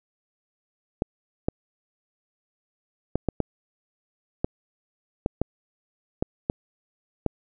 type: clicks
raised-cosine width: 2 ms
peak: -9 dBFS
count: 11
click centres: 1.021 / 1.485 / 3.156 / 3.287 / 3.403 / 4.445 / 5.261 / 5.416 / 6.225 / 6.499 / 7.263 s
effects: none